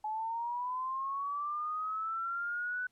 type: linear sweep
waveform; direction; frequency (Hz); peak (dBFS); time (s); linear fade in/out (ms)
sine; up; 850 to 1500; -33; 0.04-2.87; 5
effects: pink hiss -75 dBFS RMS until 2.91 s + low-pass 12000 Hz 12 dB/octave